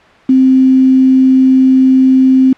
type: tone with quantisation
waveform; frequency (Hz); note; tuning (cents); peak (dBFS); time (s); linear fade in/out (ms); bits
sine; 261.6; C4; 0; -4; 0.29-2.53; 5; 4
effects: white hiss -41 dBFS RMS until 2.57 s + low-pass 2000 Hz 12 dB/octave